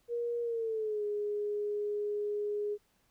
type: tone with pitch glide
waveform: sine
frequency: 473.8 to 414.9 Hz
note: A#4 to G#4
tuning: +28 to -2 cents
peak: -31 dBFS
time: 0.08-2.78 s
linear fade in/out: 50 ms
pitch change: -230 cents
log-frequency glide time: 0.42-1.04 s
effects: pink hiss -72 dBFS RMS until 3.1 s